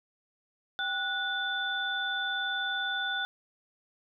sine tone cluster, 783 / 1469 / 3519 Hz, G5 / F#6 / A7, -2 / -13 / 0 cents, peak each -38 / -31 / -34 dBFS, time 0.79-3.25 s, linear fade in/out 0 ms, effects none

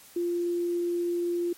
sine tone, 347.2 Hz, F4, 10 cents flat, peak -25 dBFS, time 0.16-1.53 s, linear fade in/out 5 ms, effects white hiss -52 dBFS RMS until 1.57 s + MP3 64 kbps

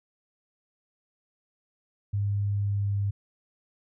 sine tone with pitch glide, 101.3 to 100.48 Hz, G#2 to G2, -43 to +43 cents, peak -24 dBFS, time 2.13-3.11 s, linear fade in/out 10 ms, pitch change -14 cents, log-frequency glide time 2.59-2.94 s, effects none

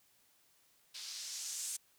violet noise with low-pass filter sweep, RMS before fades -43 dBFS, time 0.94-1.77 s, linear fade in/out 10 ms, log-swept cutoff 4200 to 8100 Hz, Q 2, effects white hiss -70 dBFS RMS until 1.98 s

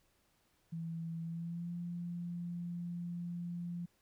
sine tone with pitch glide, 165.1 to 173.31 Hz, E3 to F3, +3 to -13 cents, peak -38 dBFS, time 0.72-3.86 s, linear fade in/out 10 ms, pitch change +84 cents, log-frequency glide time 1.24-1.73 s, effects pink hiss -74 dBFS RMS until 4.01 s

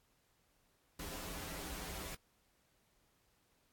pink noise with comb filter, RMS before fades -45 dBFS, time 0.99-2.15 s, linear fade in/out 5 ms, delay 8.5 ms, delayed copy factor -0.9, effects pink hiss -75 dBFS RMS until 3.72 s + AAC 64 kbps

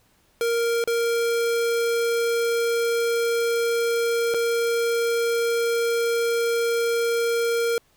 square tone with dropouts, 466.2 Hz, A#4, in tune, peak -21 dBFS, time 0.41-7.78 s, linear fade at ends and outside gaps 1 ms, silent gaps 0.84-0.875 / 4.34-4.344 s, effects pink hiss -62 dBFS RMS until 7.96 s

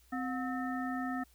harmonic tone with a mistuned harmonic, 259 Hz, C4, 17 cents flat, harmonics 1 / 3 / 5 / 7, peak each -35 / -40 / -42 / -43 dBFS, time 0.12-1.24 s, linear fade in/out 10 ms, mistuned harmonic 3, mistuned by -120 cents, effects added 60 Hz sine -63 dBFS peak until 1.34 s + white hiss -67 dBFS RMS until 1.34 s

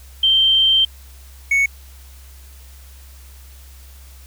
sine / triangle tone pair in turn, 3136 / 2217 Hz, G7 / C#7, 0 / 0 cents, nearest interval tritone, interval 600 cents, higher first, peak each -11 dBFS, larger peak neither, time 0.23-0.85 / 1.51-1.66 s, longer first, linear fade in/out 5 ms, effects added 66 Hz sine -39 dBFS peak until 4.26 s + white hiss -48 dBFS RMS until 4.26 s

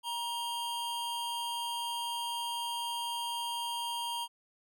square tone pair together, 946 / 3182 Hz, A#5 / G7, +25 / +25 cents, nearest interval octave + major sixth, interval 2100 cents, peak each -36 / -39 dBFS, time 0.03-4.28 s, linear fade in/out 50 ms, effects none

